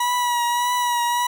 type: tone with vibrato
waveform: 40% pulse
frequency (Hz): 969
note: B5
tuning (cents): -33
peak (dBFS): -18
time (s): 0-1.27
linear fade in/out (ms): 5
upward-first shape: triangle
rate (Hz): 1.7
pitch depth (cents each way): 32
effects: none